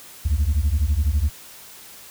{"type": "beating tone pair", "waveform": "sine", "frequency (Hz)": [67.4, 79.4], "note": ["C#2", "D#2"], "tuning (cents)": [-48, 36], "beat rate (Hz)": 12, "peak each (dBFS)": -18, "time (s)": [0.25, 1.3], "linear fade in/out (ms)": 10, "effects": ["tanh soft clip ceiling -14 dBFS", "white hiss -43 dBFS RMS until 2.1 s"]}